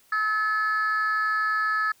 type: tone pair together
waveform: sine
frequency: 1291.5 / 1724 Hz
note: E6 / A6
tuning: -36 / -36 cents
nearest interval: perfect fourth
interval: 500 cents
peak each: -23 dBFS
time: 0.12-1.92 s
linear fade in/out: 5 ms
effects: tanh soft clip ceiling -18 dBFS + white hiss -60 dBFS RMS until 2 s